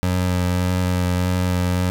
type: tone with vibrato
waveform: 25% pulse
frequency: 90.4 Hz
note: F#2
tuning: 40 cents flat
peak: -14 dBFS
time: 0.03-1.9 s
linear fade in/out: 0 ms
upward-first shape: sine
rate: 1.7 Hz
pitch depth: 16 cents each way
effects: none